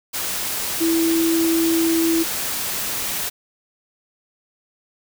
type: tone in noise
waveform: sine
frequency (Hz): 329.6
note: E4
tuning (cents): 0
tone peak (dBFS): -16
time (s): 0.8-2.24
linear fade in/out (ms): 20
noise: white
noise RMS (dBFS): -25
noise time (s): 0.13-3.3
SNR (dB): +6
effects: none